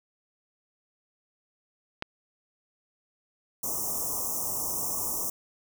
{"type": "click", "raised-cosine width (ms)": 0.3, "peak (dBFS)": -15, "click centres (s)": 2.024}
{"type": "band-stop noise", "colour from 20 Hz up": "white", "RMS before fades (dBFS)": -31, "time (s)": [3.63, 5.3], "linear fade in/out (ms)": 5, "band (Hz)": [1200, 5500], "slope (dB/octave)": 96}
{"effects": []}